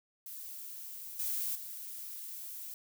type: noise with level steps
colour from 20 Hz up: violet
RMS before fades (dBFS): -45 / -35 / -44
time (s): 0.26-2.74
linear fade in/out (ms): 2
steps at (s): 1.19 / 1.55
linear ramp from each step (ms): 5
effects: none